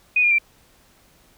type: tone with pitch steps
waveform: sine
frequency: 2481 / 2417 / 2355 Hz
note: D#7 / D7 / D7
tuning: -6 / +49 / +4 cents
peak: -14 dBFS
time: 0.16-0.385 s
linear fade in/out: 5 ms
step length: 75 ms
effects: pink hiss -56 dBFS RMS until 1.37 s